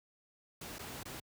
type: noise with dropouts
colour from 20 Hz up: pink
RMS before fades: -45 dBFS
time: 0.61-1.2 s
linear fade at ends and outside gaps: 5 ms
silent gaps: 0.785-0.791 / 1.032-1.054 s
effects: high-pass 60 Hz 12 dB/octave